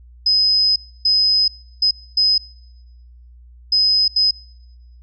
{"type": "tone bursts at uneven times", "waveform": "sine", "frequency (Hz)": 5050, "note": "D#8", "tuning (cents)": 25, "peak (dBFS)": -12, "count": 6, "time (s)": [[0.26, 0.76], [1.05, 1.48], [1.82, 1.91], [2.17, 2.38], [3.72, 4.08], [4.16, 4.31]], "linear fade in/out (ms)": 5, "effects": ["noise-tail reverb RT60 1.0 s tail -25 dB re dry", "added 60 Hz sine -41 dBFS peak until 5.02 s"]}